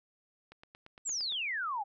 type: click train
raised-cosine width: 0.3 ms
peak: -35 dBFS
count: 8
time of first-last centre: 0.52-1.323 s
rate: 8.72 Hz
type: exponential sweep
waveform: sine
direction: down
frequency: 7902 to 775 Hz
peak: -32 dBFS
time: 1.05-1.84 s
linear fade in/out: 20 ms
effects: none